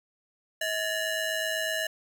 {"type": "ring-modulated tone", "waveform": "25% pulse", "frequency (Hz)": 1170, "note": "D6", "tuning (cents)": -7, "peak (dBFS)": -21, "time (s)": [0.61, 1.87], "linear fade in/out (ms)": 5, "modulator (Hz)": 531, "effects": []}